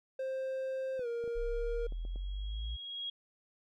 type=tone with pitch glide; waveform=triangle; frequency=527 to 469.5 Hz; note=C5 to A#4; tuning=+12 to +12 cents; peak=-32 dBFS; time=0.19-1.87 s; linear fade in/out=5 ms; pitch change=-200 cents; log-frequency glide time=0.97-1.07 s
type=clicks; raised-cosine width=2 ms; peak=-37 dBFS; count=6; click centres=0.994 / 1.24 / 1.277 / 1.923 / 2.051 / 2.159 s
type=exponential sweep; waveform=sine; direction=up; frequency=30.87 to 60 Hz; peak=-35 dBFS; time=1.35-2.77 s; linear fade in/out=20 ms
type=tone with exponential growth; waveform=sine; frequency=3294 Hz; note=G#7; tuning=15 cents flat; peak=-35 dBFS; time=1.49-3.1 s; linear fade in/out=5 ms; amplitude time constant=350 ms
effects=none